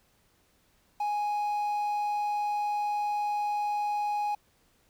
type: tone with quantisation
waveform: triangle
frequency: 830.6 Hz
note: G#5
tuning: in tune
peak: -25 dBFS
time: 1-4.35 s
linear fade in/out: 5 ms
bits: 9
effects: pink hiss -67 dBFS RMS until 4.89 s